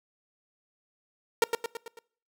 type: tone with echo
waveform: sawtooth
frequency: 461.8 Hz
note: A#4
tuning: 16 cents flat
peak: -15 dBFS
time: 1.42-1.44 s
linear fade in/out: 2 ms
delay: 110 ms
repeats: 5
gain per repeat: -5 dB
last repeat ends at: 1.99 s
effects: noise-tail reverb RT60 0.5 s tail -23 dB re dry